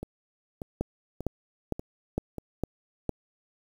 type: two click trains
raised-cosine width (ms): 2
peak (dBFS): -14 / -22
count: 6 / 5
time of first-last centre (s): 0.81-3.093 / 0.03-2.383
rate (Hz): 2.19 / 1.7
effects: 8-bit